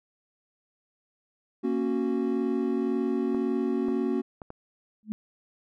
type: chord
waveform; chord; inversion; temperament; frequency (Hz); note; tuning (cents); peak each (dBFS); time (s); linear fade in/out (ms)
triangle; F# major; first; equal with one note detuned; 233.1 / 275 / 370; A#3 / C#4 / F#4; 0 / -14 / 0; -27; 1.63-4.22; 20
type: clicks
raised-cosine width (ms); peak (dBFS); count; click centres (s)
1; -26; 4; 3.347 / 3.885 / 4.418 / 4.504
type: tone with exponential growth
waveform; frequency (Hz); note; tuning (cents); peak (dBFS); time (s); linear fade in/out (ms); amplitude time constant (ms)
sine; 214.6; A3; -43; -24; 5.03-5.12; 0; 18
effects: none